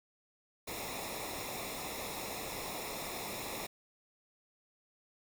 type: noise with comb filter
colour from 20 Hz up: pink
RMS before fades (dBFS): -41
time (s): 0.67-3.67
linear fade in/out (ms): 10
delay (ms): 0.65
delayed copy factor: -0.75
effects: none